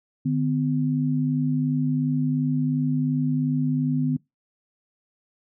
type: tone pair together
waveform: sine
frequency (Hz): 150.8 / 253.6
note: D3 / B3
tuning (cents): +46 / +46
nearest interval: major sixth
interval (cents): 900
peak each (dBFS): -23 / -23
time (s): 0.25-4.17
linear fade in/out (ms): 10
effects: noise-tail reverb RT60 0.2 s tail -24 dB re dry